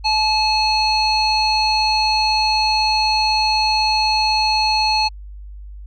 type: tone with low-pass filter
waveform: square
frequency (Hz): 862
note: A5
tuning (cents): -36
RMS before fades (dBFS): -17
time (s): 0.04-5.09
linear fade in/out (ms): 20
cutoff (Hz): 4200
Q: 5.1
effects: added 50 Hz sine -32 dBFS peak until 5.86 s